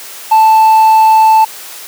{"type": "tone with hard clipping", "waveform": "sine", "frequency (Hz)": 880, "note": "A5", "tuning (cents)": 0, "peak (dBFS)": -4, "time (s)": [0.31, 1.45], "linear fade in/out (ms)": 10, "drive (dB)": 2, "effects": ["white hiss -29 dBFS RMS until 1.87 s", "high-pass 400 Hz 12 dB/octave"]}